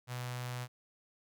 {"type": "tone with notch filter", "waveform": "sawtooth", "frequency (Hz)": 124, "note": "B2", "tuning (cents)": 7, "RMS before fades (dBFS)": -40, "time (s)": [0.07, 0.68], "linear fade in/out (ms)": 50, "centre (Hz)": 300, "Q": 0.52, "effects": []}